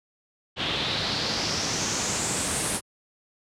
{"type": "noise with low-pass filter sweep", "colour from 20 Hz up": "pink", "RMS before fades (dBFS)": -27, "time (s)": [0.56, 2.81], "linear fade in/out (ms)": 50, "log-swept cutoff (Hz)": [3300, 10000], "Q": 3.9, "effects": ["high-pass 100 Hz 12 dB/octave"]}